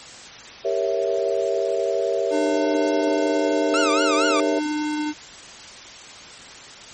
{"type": "chord", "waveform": "sine", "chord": "G diminished seventh", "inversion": "none", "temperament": "equal with one note detuned", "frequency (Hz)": [394.7, 466.2, 554.4, 659.3], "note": ["G4", "Bb4", "Db5", "Fb5"], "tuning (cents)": [12, 0, 0, 0], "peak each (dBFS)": -25, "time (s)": [0.64, 4.6], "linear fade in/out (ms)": 20}
{"type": "tone", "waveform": "square", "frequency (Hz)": 301.8, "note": "D4", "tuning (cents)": 47, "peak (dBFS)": -23, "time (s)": [2.3, 5.14], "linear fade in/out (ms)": 50}
{"type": "tone with vibrato", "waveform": "sawtooth", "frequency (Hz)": 1300, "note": "E6", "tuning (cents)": -24, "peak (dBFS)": -17, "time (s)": [3.74, 4.4], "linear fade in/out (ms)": 0, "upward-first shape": "triangle", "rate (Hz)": 4.3, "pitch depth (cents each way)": 210}
{"effects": ["white hiss -40 dBFS RMS until 6.93 s", "MP3 32 kbps"]}